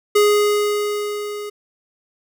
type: tone with level ramp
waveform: square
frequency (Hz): 415.3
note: G#4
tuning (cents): 0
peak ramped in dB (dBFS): -11 to -28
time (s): 0.15-1.5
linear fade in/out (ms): 10
effects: none